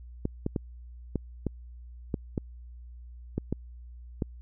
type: clicks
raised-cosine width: 3 ms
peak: -15 dBFS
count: 10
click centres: 0.254 / 0.464 / 0.562 / 1.157 / 1.467 / 2.142 / 2.378 / 3.38 / 3.526 / 4.222 s
effects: added 60 Hz sine -43 dBFS peak until 4.41 s